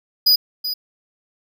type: tone with echo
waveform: square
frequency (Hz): 4940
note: D#8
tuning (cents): -13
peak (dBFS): -11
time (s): 0.26-0.36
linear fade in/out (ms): 10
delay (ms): 380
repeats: 1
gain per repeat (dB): -11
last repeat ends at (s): 0.74
effects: none